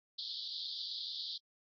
white band-pass noise, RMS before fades -42 dBFS, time 0.18-1.38 s, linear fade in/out 10 ms, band 3400 to 4800 Hz, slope 96 dB/octave, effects AAC 32 kbps

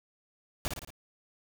pink noise with echo, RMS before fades -32 dBFS, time 0.65-0.68 s, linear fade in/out 0 ms, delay 56 ms, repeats 4, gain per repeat -4 dB, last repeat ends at 0.904 s, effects none

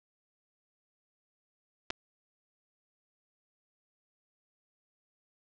clicks, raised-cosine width 0.2 ms, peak -16 dBFS, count 2, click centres 1.903 / 1.906 s, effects low-pass 5000 Hz 12 dB/octave

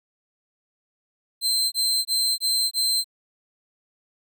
sawtooth tone bursts, 4112 Hz, C8, 31 cents flat, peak -17 dBFS, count 5, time 1.41-3.044 s, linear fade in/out 50 ms, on 310 ms, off 21 ms, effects none

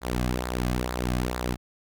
sawtooth tone with flanger, 61.74 Hz, B1, in tune, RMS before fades -28 dBFS, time 0.01-1.57 s, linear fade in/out 50 ms, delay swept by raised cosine 0.33 to 2.23 ms, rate 2.2 Hz, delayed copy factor -0.65, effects none

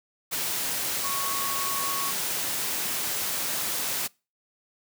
sine tone in noise, 1108.7 Hz, C#6, in tune, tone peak -31 dBFS, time 1.03-2.12 s, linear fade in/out 20 ms, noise white, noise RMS -29 dBFS, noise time 0.31-4.08 s, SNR -5 dB, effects noise-tail reverb RT60 0.3 s tail -25 dB re dry + high-pass 100 Hz 12 dB/octave

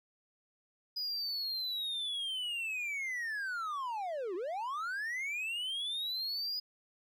triangle linear two-way sweep, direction down then up, 4978 to 335.9 to 4978 Hz, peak -33 dBFS, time 0.96-6.6 s, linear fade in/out 10 ms, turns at 4.35 s, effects none

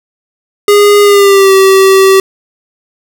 square tone with pitch glide, 410.4 to 385.1 Hz, G#4 to G4, -21 to -31 cents, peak -3 dBFS, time 0.68-2.2 s, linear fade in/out 2 ms, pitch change -110 cents, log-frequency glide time 1.02-1.53 s, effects none

